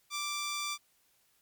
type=tone; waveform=10% pulse; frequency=1174.7 Hz; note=D6; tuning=in tune; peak=-25 dBFS; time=0.1-0.78 s; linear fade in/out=50 ms; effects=white hiss -70 dBFS RMS until 1.41 s + MP3 96 kbps